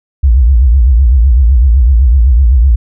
sine tone with vibrato, 62.2 Hz, B1, 13 cents sharp, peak -3 dBFS, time 0.23-2.76 s, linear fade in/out 10 ms, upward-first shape triangle, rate 7.9 Hz, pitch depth 260 cents each way, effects none

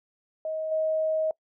sine tone with level steps, 631 Hz, D#5, 24 cents sharp, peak -28 / -23 dBFS, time 0.45-1.31 s, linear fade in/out 2 ms, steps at 0.71 s, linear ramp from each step 10 ms, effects noise-tail reverb RT60 0.1 s tail -23 dB re dry

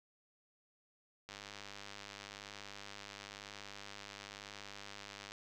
click train, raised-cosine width 0.2 ms, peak -30 dBFS, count 408, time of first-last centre 1.29-5.32 s, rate 101 Hz, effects none

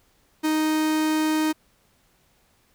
45% pulse tone, 311.1 Hz, D#4, in tune, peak -20 dBFS, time 0.43-1.53 s, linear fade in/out 20 ms, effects pink hiss -63 dBFS RMS until 2.74 s

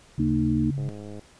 sine tone with vibrato, 138.9 Hz, C#3, 4 cents sharp, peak -26 dBFS, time 0.18-0.89 s, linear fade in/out 0 ms, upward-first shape triangle, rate 2.6 Hz, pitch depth 18 cents each way
harmonic tone, 76.4 Hz, D#2, 31 cents flat, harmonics 1 / 3 / 4, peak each -30 / -24 / -25 dBFS, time 0.19-0.71 s, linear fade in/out 10 ms
click train, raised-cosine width 2 ms, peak -27 dBFS, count 44, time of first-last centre 0.78-1.193 s, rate 104 Hz
effects pink hiss -54 dBFS RMS until 1.39 s + resampled to 22050 Hz

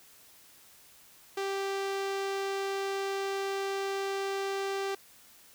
sawtooth tone with low-pass filter, 392 Hz, G4, in tune, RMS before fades -33 dBFS, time 1.37-4.95 s, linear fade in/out 5 ms, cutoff 6600 Hz, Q 0.76, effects white hiss -57 dBFS RMS until 5.54 s

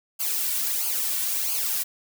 blue noise with flanger, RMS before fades -26 dBFS, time 0.19-1.84 s, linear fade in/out 20 ms, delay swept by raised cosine 0.53 to 2.43 ms, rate 1.5 Hz, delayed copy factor -0.8, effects none

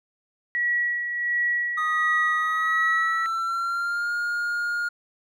sine tone with tremolo, 1926 Hz, B6, 44 cents flat, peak -20 dBFS, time 0.55-3.26 s, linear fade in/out 0 ms, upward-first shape sine, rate 1.4 Hz, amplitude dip 50%
triangle tone with pitch glide, 1244.5 to 1421.3 Hz, D#6 to F6, 0 to +30 cents, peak -22 dBFS, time 1.77-4.89 s, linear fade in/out 10 ms, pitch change +230 cents, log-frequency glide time 2.36-4.13 s
effects none

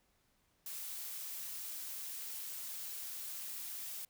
blue noise, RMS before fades -44 dBFS, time 0.66-4.05 s, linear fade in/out 2 ms, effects pink hiss -75 dBFS RMS until 4.09 s

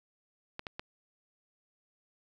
clicks, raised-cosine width 0.3 ms, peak -22 dBFS, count 3, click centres 0.594 / 0.668 / 0.795 s, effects 10-bit

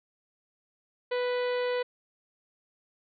harmonic tone with a mistuned harmonic, 493.9 Hz, B4, in tune, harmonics 1 / 2 / 3 / 4 / 5 / 6 / 7 / 8 / 9, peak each -27 / -38 / -41 / -40 / -45 / -46 / -49 / -48 / -51 dBFS, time 1.11-1.83 s, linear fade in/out 10 ms, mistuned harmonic 6, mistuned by +19 cents, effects none

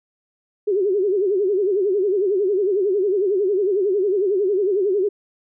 sine tone with vibrato, 392 Hz, G4, in tune, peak -16 dBFS, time 0.67-5.09 s, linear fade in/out 10 ms, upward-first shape sine, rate 11 Hz, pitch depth 140 cents each way, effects none

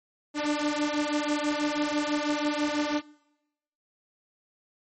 sawtooth beating tone pair, 293.7 / 299.8 Hz, D4 / D4, 0 / +36 cents, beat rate 6.1 Hz, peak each -24 dBFS, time 0.34-3.02 s, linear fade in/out 50 ms, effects noise-tail reverb RT60 0.9 s tail -23 dB re dry + MP3 32 kbps

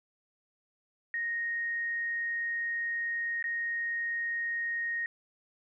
sine tone with dropouts, 1864.7 Hz, A#6, in tune, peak -30 dBFS, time 1.14-5.06 s, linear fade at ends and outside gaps 1 ms, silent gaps 3.426-3.441 s, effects none

